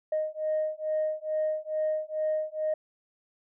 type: beating tone pair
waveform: sine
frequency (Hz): 619 / 621.3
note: D#5 / D#5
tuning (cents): -9 / -3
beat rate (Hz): 2.3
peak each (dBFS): -29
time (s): 0.12-2.74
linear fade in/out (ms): 5
effects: tanh soft clip ceiling -21 dBFS